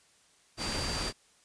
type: tone in noise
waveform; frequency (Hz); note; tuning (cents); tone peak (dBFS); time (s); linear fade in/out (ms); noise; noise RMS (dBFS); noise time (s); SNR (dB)
sine; 4699; D8; 0; -37; 0.57-1.13; 50; pink; -34; 0.57-1.13; -6
effects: white hiss -64 dBFS RMS until 1.44 s + resampled to 22050 Hz